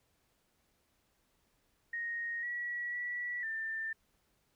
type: tone with pitch steps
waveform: sine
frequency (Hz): 1866 / 1929 / 1946 / 1787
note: A#6 / B6 / B6 / A6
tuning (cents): +1 / -41 / -26 / +26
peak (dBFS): -35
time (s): 1.93-3.93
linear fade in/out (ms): 5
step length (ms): 500
effects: pink hiss -75 dBFS RMS until 4.55 s